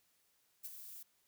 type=noise with ADSR envelope; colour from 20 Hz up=violet; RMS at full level=-43 dBFS; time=0.63-1.03 s; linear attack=26 ms; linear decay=27 ms; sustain=-8 dB; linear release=5 ms; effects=white hiss -75 dBFS RMS until 1.27 s